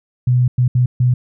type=tone bursts at uneven times; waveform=sine; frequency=124.6 Hz; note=B2; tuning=16 cents sharp; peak=-10 dBFS; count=4; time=0.27-0.48 / 0.58-0.68 / 0.75-0.86 / 1-1.14 s; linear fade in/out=5 ms; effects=none

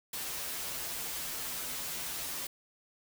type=noise with comb filter; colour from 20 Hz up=white; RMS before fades=-38 dBFS; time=0.13-2.47 s; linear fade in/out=5 ms; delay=9.7 ms; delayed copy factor=-1; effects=none

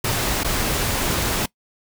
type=noise with dropouts; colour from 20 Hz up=pink; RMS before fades=-22 dBFS; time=0.04-1.46 s; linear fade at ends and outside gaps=5 ms; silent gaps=0.435-0.445 s; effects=noise-tail reverb RT60 0.1 s tail -22 dB re dry

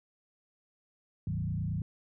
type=tone with frequency modulation; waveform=sine; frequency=129.4 Hz; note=C3; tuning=19 cents flat; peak=-30 dBFS; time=1.27-1.82 s; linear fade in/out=2 ms; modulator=29.1 Hz; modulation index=1.8; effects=none

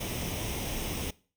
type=noise with comb filter; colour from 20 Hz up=pink; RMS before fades=-34 dBFS; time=0-1.11 s; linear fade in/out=10 ms; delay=0.34 ms; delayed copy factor=+0.6; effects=noise-tail reverb RT60 0.4 s tail -21 dB re dry

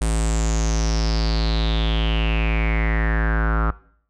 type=tone with low-pass filter sweep; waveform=square; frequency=55 Hz; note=A1; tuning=in tune; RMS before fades=-20 dBFS; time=0.01-3.71 s; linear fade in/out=5 ms; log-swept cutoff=9000 to 1300 Hz; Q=7.5; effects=noise-tail reverb RT60 0.6 s tail -20 dB re dry

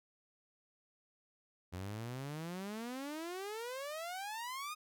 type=exponential sweep; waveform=sawtooth; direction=up; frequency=87.6 to 1255 Hz; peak=-37 dBFS; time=1.72-4.75 s; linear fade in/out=20 ms; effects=none

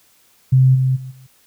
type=tone with level steps; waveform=sine; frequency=130.5 Hz; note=C3; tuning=4 cents flat; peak=-8 / -13 / -28 / -40 dBFS; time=0.52-1.27 s; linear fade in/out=10 ms; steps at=0.74 / 0.95 / 1.1 s; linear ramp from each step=20 ms; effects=white hiss -55 dBFS RMS until 1.46 s

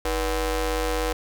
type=ring-modulated tone; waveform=sawtooth; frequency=266.3 Hz; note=C4; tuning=31 cents sharp; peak=-16 dBFS; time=0.05-1.13 s; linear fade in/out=5 ms; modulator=218 Hz; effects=none

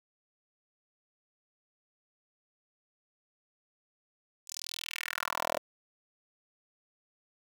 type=tone with high-pass filter sweep; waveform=10% pulse; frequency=40.91 Hz; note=E1; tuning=12 cents flat; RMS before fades=-37 dBFS; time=4.47-5.59 s; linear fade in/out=10 ms; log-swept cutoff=7000 to 570 Hz; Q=2.8; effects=9-bit

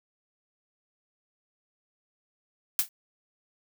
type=noise with exponential decay; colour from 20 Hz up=blue; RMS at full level=-19 dBFS; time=2.79-2.89 s; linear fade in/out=1 ms; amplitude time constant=21 ms; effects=none

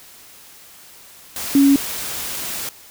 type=tone in noise; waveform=sine; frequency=278 Hz; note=C#4; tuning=5 cents sharp; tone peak=-9 dBFS; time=1.55-1.76 s; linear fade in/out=2 ms; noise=white; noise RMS=-27 dBFS; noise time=1.36-2.69 s; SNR=+15 dB; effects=white hiss -44 dBFS RMS until 2.9 s

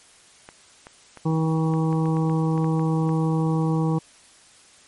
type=clicks; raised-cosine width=0.5 ms; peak=-25 dBFS; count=12; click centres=0.489 / 0.869 / 1.173 / 1.738 / 1.928 / 2.057 / 2.169 / 2.297 / 2.578 / 2.644 / 2.795 / 3.092 s
type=harmonic tone; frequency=160 Hz; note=D#3; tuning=49 cents sharp; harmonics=1 / 2 / 3 / 5 / 6 / 7; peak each=-20 / -26 / -30 / -34 / -36 / -37 dBFS; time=1.25-3.99 s; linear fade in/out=10 ms
effects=white hiss -52 dBFS RMS until 4.87 s + MP3 48 kbps

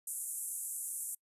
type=band-pass noise; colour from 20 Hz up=white; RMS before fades=-40 dBFS; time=0.07-1.15 s; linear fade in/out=5 ms; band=7700 to 12000 Hz; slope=48 dB/octave; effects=noise-tail reverb RT60 0.1 s tail -26 dB re dry + resampled to 32000 Hz

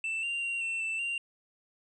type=tone with pitch steps; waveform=triangle; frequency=2661 / 2777 / 2759 / 2700 / 2660 / 2771 Hz; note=E7 / F7 / F7 / E7 / E7 / F7; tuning=+16 / -10 / -22 / +41 / +15 / -14 cents; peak=-29 dBFS; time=0.04-1.18 s; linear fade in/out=2 ms; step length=190 ms; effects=resampled to 24000 Hz

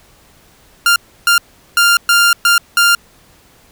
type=tone bursts at uneven times; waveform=sawtooth; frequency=1396.9 Hz; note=F6; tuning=in tune; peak=-4 dBFS; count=6; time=0.86-0.96 / 1.27-1.38 / 1.77-1.97 / 2.09-2.33 / 2.45-2.58 / 2.77-2.95 s; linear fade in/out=2 ms; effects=pink hiss -48 dBFS RMS until 3.71 s

